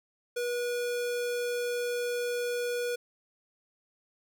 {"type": "tone", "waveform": "square", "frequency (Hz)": 484.3, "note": "B4", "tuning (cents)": -34, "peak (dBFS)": -30, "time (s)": [0.36, 2.96], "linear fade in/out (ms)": 10, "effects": []}